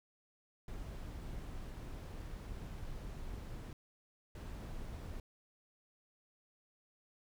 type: noise bursts at uneven times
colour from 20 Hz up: brown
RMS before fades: -45 dBFS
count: 2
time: 0.68-3.73 / 4.35-5.2 s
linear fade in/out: 2 ms
effects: none